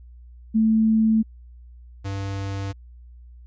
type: tone pair in turn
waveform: sine / square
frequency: 220.6 / 98.27 Hz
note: A3 / G2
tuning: +5 / +5 cents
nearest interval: octave + major second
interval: 1400 cents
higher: first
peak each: -15 / -27 dBFS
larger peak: first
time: 0.54-1.23 / 2.04-2.73 s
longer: neither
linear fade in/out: 20 ms
effects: added 60 Hz sine -42 dBFS peak until 3.46 s + resampled to 16000 Hz